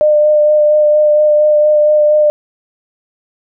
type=tone with vibrato; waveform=sine; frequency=602 Hz; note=D5; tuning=43 cents sharp; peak=-6 dBFS; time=0.01-2.3 s; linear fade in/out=0 ms; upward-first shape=sine; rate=4.3 Hz; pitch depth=14 cents each way; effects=none